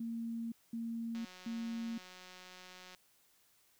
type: tone bursts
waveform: sine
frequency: 230 Hz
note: A#3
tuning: 23 cents flat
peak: -37 dBFS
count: 3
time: 0-1.98 s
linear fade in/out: 5 ms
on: 520 ms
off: 210 ms
type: click train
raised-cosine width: 0.2 ms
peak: -36 dBFS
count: 330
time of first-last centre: 1.15-2.948 s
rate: 183 Hz
effects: white hiss -70 dBFS RMS until 3.79 s